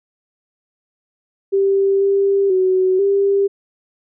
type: tone with pitch steps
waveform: sine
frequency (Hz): 392.2 / 395.4 / 373.4 / 397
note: G4 / G4 / F#4 / G4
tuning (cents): +1 / +15 / +16 / +22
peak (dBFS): -12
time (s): 1.52-3.48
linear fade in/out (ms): 20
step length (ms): 490
effects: none